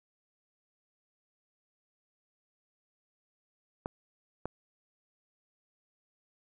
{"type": "clicks", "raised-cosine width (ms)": 1, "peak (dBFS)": -20, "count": 2, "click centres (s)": [3.859, 4.456], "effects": []}